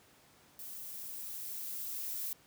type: noise with level ramp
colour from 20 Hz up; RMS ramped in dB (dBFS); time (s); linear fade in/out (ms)
violet; -46 to -38; 0.59-2.33; 2
effects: pink hiss -63 dBFS RMS until 2.46 s + high-pass 100 Hz 12 dB/octave